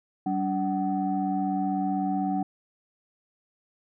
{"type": "tone cluster", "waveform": "sine", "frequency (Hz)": [192.1, 288.1, 752], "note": ["G3", "D4", "F#5"], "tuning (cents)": [-35, -33, 28], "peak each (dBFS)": -28, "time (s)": [0.26, 2.43], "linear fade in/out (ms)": 5, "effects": ["tanh soft clip ceiling -16 dBFS"]}